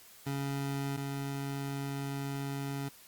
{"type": "tone pair in turn", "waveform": "25% pulse", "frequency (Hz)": [139, 139], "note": ["C#3", "C#3"], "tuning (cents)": [5, 5], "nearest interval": "unison", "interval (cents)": 0, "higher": "neither", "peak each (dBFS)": [-29, -31], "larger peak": "first", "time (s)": [[0.26, 0.97], [0.97, 2.89]], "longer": "second", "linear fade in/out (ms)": 10, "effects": ["white hiss -56 dBFS RMS until 3.07 s", "Opus 48 kbps"]}